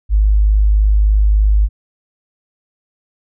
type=tone; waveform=sine; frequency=51.7 Hz; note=G#1; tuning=7 cents flat; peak=-8 dBFS; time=0.09-1.69 s; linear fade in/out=50 ms; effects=none